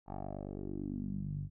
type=tone with low-pass filter sweep; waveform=10% pulse; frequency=49 Hz; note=G1; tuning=in tune; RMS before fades=-40 dBFS; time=0.06-1.5 s; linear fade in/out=50 ms; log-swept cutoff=910 to 120 Hz; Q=4; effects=none